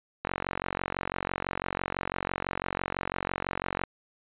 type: click train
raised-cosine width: 0.5 ms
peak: -14 dBFS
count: 166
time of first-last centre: 0.25-3.837 s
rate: 46 Hz
effects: resampled to 8000 Hz